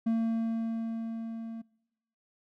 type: tone with level ramp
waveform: triangle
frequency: 226.8 Hz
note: A#3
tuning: 47 cents flat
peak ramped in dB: -22 to -35 dBFS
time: 0.06-1.62 s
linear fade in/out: 10 ms
effects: noise-tail reverb RT60 1.0 s tail -25 dB re dry